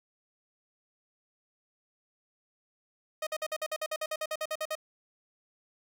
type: tone bursts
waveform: sawtooth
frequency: 622.3 Hz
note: D#5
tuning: in tune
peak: -27 dBFS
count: 16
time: 3.22-4.753 s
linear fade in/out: 5 ms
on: 48 ms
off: 51 ms
effects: none